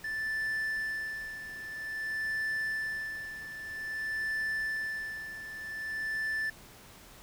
triangle tone with tremolo, 1760 Hz, A6, in tune, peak -28 dBFS, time 0.04-6.5 s, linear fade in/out 5 ms, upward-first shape sine, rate 0.51 Hz, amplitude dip 70%, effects pink hiss -53 dBFS RMS until 7.22 s

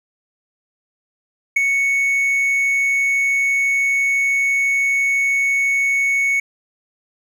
triangle tone with ADSR envelope, 2217 Hz, C#7, in tune, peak -8 dBFS, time 1.56-6.4 s, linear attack 8 ms, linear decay 13 ms, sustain -5 dB, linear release 5 ms, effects none

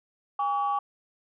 sine tone pair together, 811.7 / 1137 Hz, G#5 / C#6, -40 / +44 cents, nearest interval tritone, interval 584 cents, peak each -26 dBFS, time 0.39-0.79 s, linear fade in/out 5 ms, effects tanh soft clip ceiling -18 dBFS

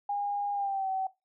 sine tone with pitch glide, 813 to 763 Hz, G#5 to G5, -37 to -47 cents, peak -28 dBFS, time 0.09-1.07 s, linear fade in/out 5 ms, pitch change -110 cents, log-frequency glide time 0.53-0.89 s, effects noise-tail reverb RT60 0.2 s tail -17 dB re dry

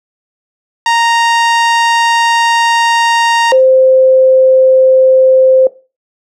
sawtooth / sine tone pair in turn, 930 / 521.9 Hz, A#5 / C5, -4 / -4 cents, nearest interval minor seventh, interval 1000 cents, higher first, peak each -4 dBFS, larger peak neither, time 0.86-3.52 / 3.52-5.67 s, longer first, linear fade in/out 2 ms, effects noise-tail reverb RT60 0.3 s tail -17 dB re dry + low-pass 6000 Hz 12 dB/octave

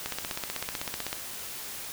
click train, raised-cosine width 0.2 ms, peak -14 dBFS, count 18, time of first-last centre 0.06-1.129 s, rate 15.9 Hz, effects white hiss -39 dBFS RMS until 1.92 s

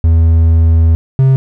triangle tone pair in turn, 81.8 / 133.03 Hz, E2 / C3, -13 / +29 cents, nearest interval minor sixth, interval 842 cents, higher second, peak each -3 dBFS, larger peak neither, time 0.04-0.95 / 1.19-1.36 s, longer first, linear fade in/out 0 ms, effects none

